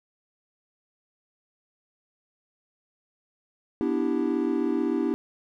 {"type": "chord", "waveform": "triangle", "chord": "E minor seventh", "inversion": "second", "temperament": "equal", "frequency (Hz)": [246.9, 293.7, 329.6, 392], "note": ["B3", "D4", "E4", "G4"], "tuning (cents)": [0, 0, 0, 0], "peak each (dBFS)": [-27, -26, -26, -28], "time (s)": [3.81, 5.14], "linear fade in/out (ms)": 0, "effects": []}